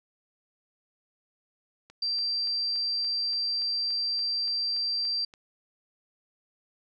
click train, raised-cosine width 0.2 ms, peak -32 dBFS, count 13, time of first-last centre 1.9-5.338 s, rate 3.49 Hz
sine tone, 4704 Hz, D8, 2 cents sharp, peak -26 dBFS, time 2.02-5.25 s, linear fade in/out 5 ms
effects none

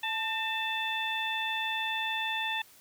harmonic tone with a mistuned harmonic, 880 Hz, A5, in tune, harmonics 1 / 2 / 3 / 4, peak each -35 / -35 / -35 / -35 dBFS, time 0.03-2.62 s, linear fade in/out 5 ms, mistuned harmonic 2, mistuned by +45 cents, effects white hiss -57 dBFS RMS until 2.8 s

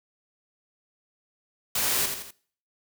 white noise with echo, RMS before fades -26 dBFS, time 1.75-2.06 s, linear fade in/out 5 ms, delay 83 ms, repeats 3, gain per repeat -6 dB, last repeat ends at 2.309 s, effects noise-tail reverb RT60 0.5 s tail -21 dB re dry

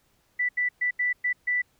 sine tone bursts at uneven times, 1975.5 Hz, B6, in tune, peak -22 dBFS, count 6, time 0.39-0.49 / 0.57-0.69 / 0.81-0.91 / 0.99-1.13 / 1.24-1.33 / 1.47-1.62 s, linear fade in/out 10 ms, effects pink hiss -67 dBFS RMS until 1.79 s

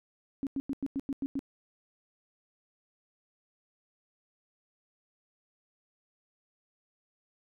sine tone bursts, 274.1 Hz, C#4, 19 cents flat, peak -29 dBFS, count 8, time 0.43-1.392 s, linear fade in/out 0 ms, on 38 ms, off 94 ms, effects none

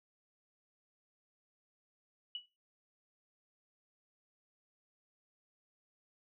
sine tone with exponential decay, 2940 Hz, F#7, 12 cents flat, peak -35 dBFS, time 2.35-2.46 s, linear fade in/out 2 ms, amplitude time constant 23 ms, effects noise-tail reverb RT60 0.3 s tail -19 dB re dry

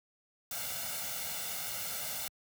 white noise with comb filter, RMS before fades -38 dBFS, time 0.51-2.28 s, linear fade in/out 2 ms, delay 1.4 ms, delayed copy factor +0.8, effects high-pass 80 Hz 12 dB/octave

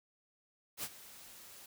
white noise with ADSR envelope, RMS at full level -38 dBFS, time 0.77-1.66 s, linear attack 63 ms, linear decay 49 ms, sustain -16 dB, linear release 3 ms, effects none

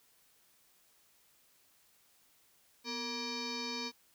sine tone with frequency modulation, 2368 Hz, D7, 14 cents sharp, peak -36 dBFS, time 2.84-3.92 s, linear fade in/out 50 ms, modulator 707 Hz, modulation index 4.2, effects white hiss -68 dBFS RMS until 4.14 s

